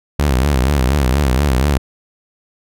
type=tone with vibrato; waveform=sawtooth; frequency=67.7 Hz; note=C#2; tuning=40 cents flat; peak=-8 dBFS; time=0.19-1.78 s; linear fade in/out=5 ms; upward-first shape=sine; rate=4.2 Hz; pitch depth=160 cents each way; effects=none